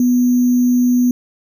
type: tone with sample-and-hold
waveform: sine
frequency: 246.9 Hz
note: B3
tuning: in tune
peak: -10 dBFS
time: 0-1.11 s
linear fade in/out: 2 ms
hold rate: 6300 Hz
effects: none

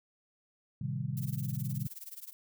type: chord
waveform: sine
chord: A half-diminished seventh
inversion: none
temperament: equal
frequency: 110 / 130.81 / 155.56 / 196 Hz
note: A2 / C3 / Eb3 / G3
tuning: 0 / 0 / 0 / 0 cents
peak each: -41 / -35 / -38 / -41 dBFS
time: 0.81-1.87 s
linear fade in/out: 5 ms
type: noise with tremolo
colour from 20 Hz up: violet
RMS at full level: -43 dBFS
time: 1.17-2.33 s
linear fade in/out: 0 ms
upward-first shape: sine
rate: 19 Hz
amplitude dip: 90%
effects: none

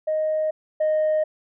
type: tone pair in turn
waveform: sine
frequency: 622.3 / 619.3 Hz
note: D#5 / D#5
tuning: 0 / -8 cents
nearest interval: unison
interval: 8 cents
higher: first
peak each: -19 / -16 dBFS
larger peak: second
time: 0.07-0.51 / 0.8-1.24 s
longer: neither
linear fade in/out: 10 ms
effects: tanh soft clip ceiling -16 dBFS

